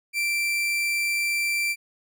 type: tone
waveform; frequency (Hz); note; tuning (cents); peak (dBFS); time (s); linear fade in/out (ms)
40% pulse; 2349; D7; 0; -22; 0.13-1.76; 50
effects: none